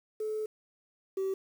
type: tone pair in turn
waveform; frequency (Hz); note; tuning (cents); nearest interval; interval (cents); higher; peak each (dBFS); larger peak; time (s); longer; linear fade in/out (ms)
sine; 431.4 / 384.3; A4 / G4; -34 / -34; major second; 200; first; -30 / -27; second; 0.2-0.46 / 1.17-1.34; first; 5
effects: tanh soft clip ceiling -27 dBFS + 9-bit